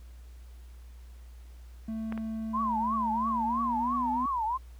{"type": "tone with pitch glide", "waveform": "triangle", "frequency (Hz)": [221.7, 248.8], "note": ["A3", "B3"], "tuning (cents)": [13, 13], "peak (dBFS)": -30, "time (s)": [1.88, 4.26], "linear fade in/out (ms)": 5, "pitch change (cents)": 200, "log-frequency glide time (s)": [3.15, 4.11]}
{"type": "clicks", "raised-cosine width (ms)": 0.5, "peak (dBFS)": [-23, -26], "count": 2, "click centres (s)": [2.124, 2.177]}
{"type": "tone with vibrato", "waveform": "sine", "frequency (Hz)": 987.8, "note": "B5", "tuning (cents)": 0, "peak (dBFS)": -27, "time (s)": [2.53, 4.58], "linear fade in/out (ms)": 20, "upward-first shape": "triangle", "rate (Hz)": 3, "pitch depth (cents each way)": 270}
{"effects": ["added 60 Hz sine -45 dBFS peak until 4.79 s", "pink hiss -63 dBFS RMS until 4.79 s"]}